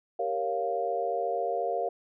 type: chord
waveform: sine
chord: G half-diminished seventh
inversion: none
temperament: equal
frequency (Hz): 392 / 466.2 / 554.4 / 698.5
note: G4 / Bb4 / Db5 / F5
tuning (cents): 0 / 0 / 0 / 0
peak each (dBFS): -36 / -32 / -34 / -30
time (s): 0.19-1.89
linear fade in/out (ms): 5
effects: none